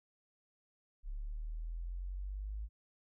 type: exponential sweep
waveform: sine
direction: up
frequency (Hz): 34.65 to 53.8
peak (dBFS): -38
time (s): 1.03-2.69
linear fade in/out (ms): 50
effects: none